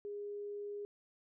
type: tone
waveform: sine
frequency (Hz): 410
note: G#4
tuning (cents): -22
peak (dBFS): -40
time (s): 0.05-0.85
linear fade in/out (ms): 0
effects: none